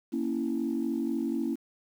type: chord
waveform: sine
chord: A# diminished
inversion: none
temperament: equal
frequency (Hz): 233.1 / 277.2 / 329.6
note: A#3 / C#4 / E4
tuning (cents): 0 / 0 / 0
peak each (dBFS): -31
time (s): 0.12-1.56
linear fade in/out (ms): 20
effects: tanh soft clip ceiling -20 dBFS + 9-bit